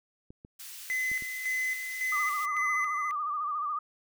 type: clicks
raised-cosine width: 3 ms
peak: -34 dBFS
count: 4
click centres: 0.305 / 0.449 / 1.116 / 1.223 s
type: high-pass noise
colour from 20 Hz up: white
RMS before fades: -44 dBFS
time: 0.59-2.46 s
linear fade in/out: 10 ms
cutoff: 1900 Hz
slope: 12 dB/octave
type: tone with tremolo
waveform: triangle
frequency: 2032 Hz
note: B6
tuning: 49 cents sharp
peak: -26 dBFS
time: 0.9-3.11 s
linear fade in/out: 0 ms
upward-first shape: square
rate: 1.8 Hz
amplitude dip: 55%
type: tone with vibrato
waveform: sine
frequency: 1196 Hz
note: D6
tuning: 31 cents sharp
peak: -29 dBFS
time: 2.12-3.79 s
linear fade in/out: 5 ms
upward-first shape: sine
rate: 14 Hz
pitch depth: 72 cents each way
effects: none